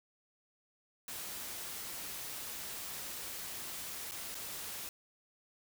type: noise with dropouts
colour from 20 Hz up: white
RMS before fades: -43 dBFS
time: 1.08-4.89 s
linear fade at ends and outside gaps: 2 ms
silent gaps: 4.112-4.118 / 4.346-4.351 s
effects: none